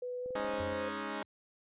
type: tone with pitch glide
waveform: sine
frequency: 495.6 to 521.1 Hz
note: B4 to C5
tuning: +6 to -7 cents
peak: -36 dBFS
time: 0.02-0.89 s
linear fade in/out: 5 ms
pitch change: +87 cents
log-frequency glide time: 0.2-0.49 s
type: click train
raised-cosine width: 2 ms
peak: -38 dBFS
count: 11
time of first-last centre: 0.26-0.725 s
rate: 21.5 Hz
type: chord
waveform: 10% pulse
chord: Ab suspended fourth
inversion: none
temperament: equal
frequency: 207.7 / 277.2 / 311.1 Hz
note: Ab3 / Db4 / Eb4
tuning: 0 / 0 / 0 cents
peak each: -32 dBFS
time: 0.35-1.23 s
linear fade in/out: 5 ms
type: tone with exponential decay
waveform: triangle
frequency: 89 Hz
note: F2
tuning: 33 cents sharp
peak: -36 dBFS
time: 0.6-1.25 s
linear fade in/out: 0 ms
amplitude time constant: 140 ms
effects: resampled to 8000 Hz